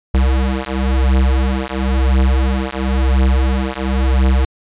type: beating tone pair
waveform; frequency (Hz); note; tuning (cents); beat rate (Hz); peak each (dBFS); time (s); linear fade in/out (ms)
square; 65 / 65.97; C2 / C2; -11 / +15; 0.97; -16; 0.14-4.45; 5
effects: resampled to 8000 Hz